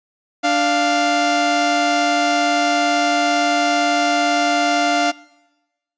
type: tone pair together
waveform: sawtooth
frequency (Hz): 293.7 / 697.9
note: D4 / F5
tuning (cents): 0 / -1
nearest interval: octave + minor third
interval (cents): 1499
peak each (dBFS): -16 / -12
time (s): 0.43-5.12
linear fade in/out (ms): 20
effects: noise-tail reverb RT60 1.0 s tail -22 dB re dry + resampled to 16000 Hz